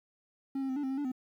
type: tone with pitch steps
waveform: triangle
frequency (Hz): 271 / 267.8 / 260.2 / 291.2 / 264.3 / 267.5 / 290 / 256.3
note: C#4 / C4 / C4 / D4 / C4 / C4 / D4 / C4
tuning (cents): -39 / +40 / -9 / -15 / +18 / +38 / -22 / -36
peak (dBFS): -29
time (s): 0.55-1.118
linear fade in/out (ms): 5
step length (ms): 71
effects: 11-bit